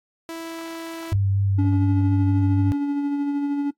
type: tone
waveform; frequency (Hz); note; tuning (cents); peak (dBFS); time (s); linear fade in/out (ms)
sawtooth; 329.6; E4; 0; -27; 0.29-1.13; 0
type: tone with vibrato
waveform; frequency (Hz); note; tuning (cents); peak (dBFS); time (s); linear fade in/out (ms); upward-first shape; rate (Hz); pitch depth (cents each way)
sine; 98.5; G2; +9; -18; 1.12-2.72; 0; sine; 4.2; 14
type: tone with tremolo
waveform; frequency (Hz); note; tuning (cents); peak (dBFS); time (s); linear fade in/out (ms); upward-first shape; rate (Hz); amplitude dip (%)
triangle; 285; C#4; +48; -17; 1.58-3.71; 10; sine; 13; 30
effects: noise-tail reverb RT60 0.1 s tail -19 dB re dry + AAC 64 kbps